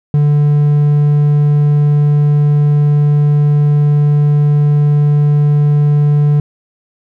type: tone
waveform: triangle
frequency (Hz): 146.83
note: D3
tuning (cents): 0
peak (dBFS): -5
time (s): 0.14-6.4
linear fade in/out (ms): 2
effects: none